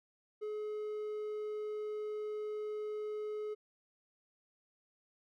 triangle tone, 424.4 Hz, G#4, 38 cents sharp, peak -35 dBFS, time 0.41-3.55 s, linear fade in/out 20 ms, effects none

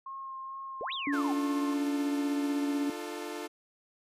sine tone with vibrato, 1071 Hz, C6, 40 cents sharp, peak -38 dBFS, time 0.06-1.74 s, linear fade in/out 5 ms, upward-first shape sine, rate 2.3 Hz, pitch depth 13 cents each way
sine exponential two-way sweep, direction up then down, 392 to 3951 to 730 Hz, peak -34 dBFS, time 0.81-1.32 s, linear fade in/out 0 ms, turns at 0.93 s
sine tone, 284.7 Hz, C#4, 46 cents sharp, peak -28 dBFS, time 1.07-2.9 s, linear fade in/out 2 ms
sawtooth chord, D minor, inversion none, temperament equal with one note detuned, 300.7 / 349.2 / 440 Hz, D4 / F4 / A4, +41 / 0 / 0 cents, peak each -37 dBFS, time 1.12-3.48 s, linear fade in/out 20 ms
effects resampled to 32000 Hz

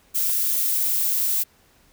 violet noise, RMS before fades -22 dBFS, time 0.14-1.44 s, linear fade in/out 20 ms, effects pink hiss -58 dBFS RMS until 1.92 s

